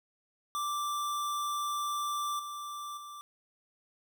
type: tone with level steps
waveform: square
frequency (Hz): 1174.7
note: D6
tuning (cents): 0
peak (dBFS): -32 / -39 / -44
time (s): 0.55-3.21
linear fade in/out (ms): 0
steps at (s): 2.39 / 2.97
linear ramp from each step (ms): 5
effects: none